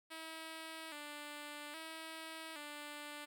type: tone with vibrato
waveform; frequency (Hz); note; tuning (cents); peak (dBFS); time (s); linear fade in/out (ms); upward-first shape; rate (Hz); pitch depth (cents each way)
5% pulse; 307.8; D#4; -19; -35; 0.1-3.26; 20; square; 0.61; 77
effects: none